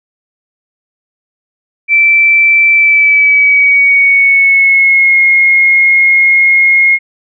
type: tone with pitch glide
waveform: sine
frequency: 2332 to 2151 Hz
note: D7 to C7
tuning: -13 to +47 cents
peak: -4 dBFS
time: 1.88-6.99 s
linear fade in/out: 50 ms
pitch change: -140 cents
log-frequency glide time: 2.72-5.19 s
effects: none